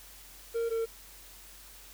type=tone pair in turn; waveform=triangle; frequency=462.2 / 454.3 Hz; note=A#4 / A#4; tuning=-15 / -45 cents; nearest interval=unison; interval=30 cents; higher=first; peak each=-26 dBFS; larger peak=neither; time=0.54-0.7 / 0.7-0.86 s; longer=neither; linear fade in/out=20 ms; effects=added 46 Hz sine -56 dBFS peak until 1.93 s + white hiss -52 dBFS RMS until 1.93 s